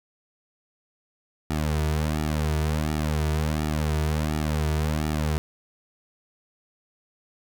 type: tone with flanger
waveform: sawtooth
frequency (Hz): 76.7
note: D#2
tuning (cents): -24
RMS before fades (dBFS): -25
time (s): 1.5-5.38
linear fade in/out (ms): 0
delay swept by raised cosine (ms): 1.9 to 3.8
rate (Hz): 1.4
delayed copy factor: -1
effects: none